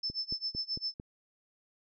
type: tone with tremolo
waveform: sine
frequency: 5274 Hz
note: E8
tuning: in tune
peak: -30 dBFS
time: 0.03-0.94 s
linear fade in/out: 5 ms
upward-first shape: sine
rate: 7.5 Hz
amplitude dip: 95%
type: click train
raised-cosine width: 3 ms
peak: -29 dBFS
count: 5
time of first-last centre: 0.1-0.999 s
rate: 4.45 Hz
effects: none